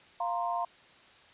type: chord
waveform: sine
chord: F suspended fourth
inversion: none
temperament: just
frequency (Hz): 698.5 / 931.3 / 1047.7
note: F5 / Bb5 / C6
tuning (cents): 0 / -2 / +2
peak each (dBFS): -32 / -34 / -35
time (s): 0.2-0.65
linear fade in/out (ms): 5
effects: white hiss -57 dBFS RMS until 1.33 s + resampled to 8000 Hz